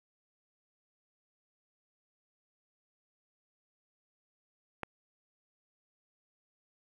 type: click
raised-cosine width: 0.5 ms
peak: -20 dBFS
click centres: 4.833 s
effects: 9-bit